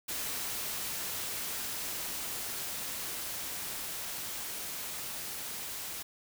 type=noise with level ramp; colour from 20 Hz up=white; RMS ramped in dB=-36 to -40 dBFS; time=0.08-6.03 s; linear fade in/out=10 ms; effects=none